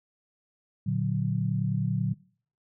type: chord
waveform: sine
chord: Bb augmented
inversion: none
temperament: equal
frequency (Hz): 116.54 / 146.83 / 185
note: Bb2 / D3 / F#3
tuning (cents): 0 / 0 / 0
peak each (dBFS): -29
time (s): 0.86-2.14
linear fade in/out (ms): 10
effects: noise-tail reverb RT60 0.5 s tail -23 dB re dry